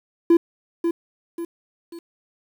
triangle tone with echo, 337.8 Hz, E4, 42 cents sharp, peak -8 dBFS, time 0.3-0.37 s, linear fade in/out 5 ms, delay 540 ms, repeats 3, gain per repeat -8 dB, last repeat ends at 1.99 s, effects tanh soft clip ceiling -4 dBFS + 8-bit

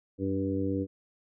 harmonic tone with a mistuned harmonic, 96.8 Hz, G2, 21 cents flat, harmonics 1 / 2 / 3 / 4 / 5, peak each -34 / -36 / -30 / -37 / -35 dBFS, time 0.18-0.87 s, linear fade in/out 50 ms, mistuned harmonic 1, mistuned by -37 cents, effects none

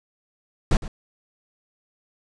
brown noise with echo, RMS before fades -17 dBFS, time 0.71-0.77 s, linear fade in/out 2 ms, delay 110 ms, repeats 1, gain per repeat -15 dB, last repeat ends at 0.88 s, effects resampled to 22050 Hz

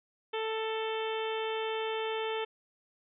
harmonic tone, 441.9 Hz, A4, 7 cents sharp, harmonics 1 / 2 / 3 / 4 / 5 / 6 / 7 / 8, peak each -33 / -38 / -43 / -45 / -45 / -44 / -43 / -47 dBFS, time 0.33-2.45 s, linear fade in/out 10 ms, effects none

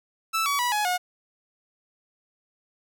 sawtooth tone with pitch steps, 1318.5 / 1134.6 / 976.4 / 840.3 / 723.1 Hz, E6 / C#6 / B5 / G#5 / F#5, 0 / +40 / -20 / +20 / -40 cents, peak -19 dBFS, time 0.33-0.98 s, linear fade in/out 20 ms, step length 130 ms, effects none

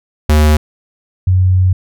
square / sine tone pair in turn, 76 / 92.48 Hz, D#2 / F#2, -40 / 0 cents, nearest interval minor third, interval 340 cents, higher second, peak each -7 dBFS, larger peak neither, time 0.29-0.57 / 1.27-1.73 s, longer second, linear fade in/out 5 ms, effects none

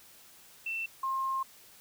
sine tone pair in turn, 2682 / 1064.4 Hz, E7 / C6, +29 / +29 cents, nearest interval octave + major third, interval 1600 cents, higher first, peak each -32 / -29 dBFS, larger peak second, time 0.66-0.86 / 1.03-1.43 s, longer second, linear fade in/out 5 ms, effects white hiss -56 dBFS RMS until 1.8 s

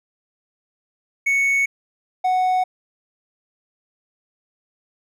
triangle tone pair in turn, 2217 / 739.8 Hz, C#7 / F#5, 0 / 0 cents, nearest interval octave + perfect fifth, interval 1900 cents, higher first, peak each -14 dBFS, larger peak neither, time 1.26-1.66 / 2.24-2.64 s, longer neither, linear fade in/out 10 ms, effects none

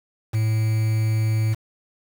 triangle tone with quantisation, 110 Hz, A2, in tune, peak -16 dBFS, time 0.33-1.55 s, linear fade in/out 20 ms, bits 6, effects none

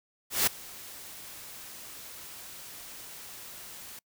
white noise with ADSR envelope, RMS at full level -23 dBFS, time 0.3-3.99 s, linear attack 170 ms, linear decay 7 ms, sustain -22 dB, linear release 3 ms, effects noise-tail reverb RT60 0.1 s tail -26 dB re dry

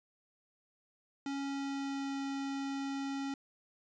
square tone with pitch glide, 277.2 to 274.8 Hz, C#4 to C#4, 0 to -15 cents, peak -36 dBFS, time 1.26-3.34 s, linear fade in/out 2 ms, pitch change -15 cents, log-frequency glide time 1.4-2.19 s, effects resampled to 16000 Hz

